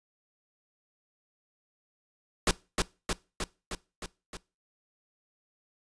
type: noise with echo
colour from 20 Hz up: pink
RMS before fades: -23 dBFS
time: 2.47-2.51 s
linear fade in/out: 2 ms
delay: 310 ms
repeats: 6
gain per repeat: -3 dB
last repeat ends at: 4.37 s
effects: noise-tail reverb RT60 0.3 s tail -22 dB re dry + resampled to 22050 Hz